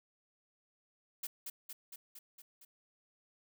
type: noise with echo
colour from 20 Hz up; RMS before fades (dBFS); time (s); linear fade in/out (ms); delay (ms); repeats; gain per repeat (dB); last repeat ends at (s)
blue; -40; 1.23-1.27; 5; 230; 6; -3; 2.65
effects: none